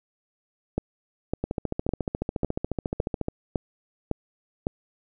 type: two click trains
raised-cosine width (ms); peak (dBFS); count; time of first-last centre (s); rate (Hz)
2; -11 / -13; 8 / 27; 0.78-4.669 / 1.44-3.284; 1.8 / 14.1
effects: none